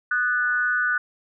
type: tone with amplitude modulation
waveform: sine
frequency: 1480 Hz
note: F#6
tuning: in tune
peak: -16 dBFS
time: 0.11-0.98 s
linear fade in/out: 5 ms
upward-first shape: sine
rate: 258 Hz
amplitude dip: 75%
effects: none